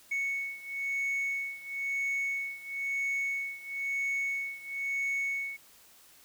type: beating tone pair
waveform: sine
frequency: 2215 / 2216 Hz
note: C#7 / C#7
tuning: -2 / -1 cents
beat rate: 1 Hz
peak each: -31 / -33 dBFS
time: 0.11-5.57 s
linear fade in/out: 10 ms
effects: tanh soft clip ceiling -27 dBFS + white hiss -58 dBFS RMS until 6.24 s